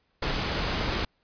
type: noise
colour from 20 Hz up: pink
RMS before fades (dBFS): -28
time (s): 0.22-1.05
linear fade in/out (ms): 5
effects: pink hiss -71 dBFS RMS until 1.23 s + resampled to 11025 Hz